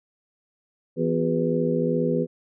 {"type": "harmonic tone with a mistuned harmonic", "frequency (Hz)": 82.41, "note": "E2", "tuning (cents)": 0, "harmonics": [2, 3, 4, 5, 6], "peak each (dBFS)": [-26, -26, -30, -27, -26], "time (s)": [0.96, 2.27], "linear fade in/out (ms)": 50, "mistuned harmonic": 4, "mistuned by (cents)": 140, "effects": []}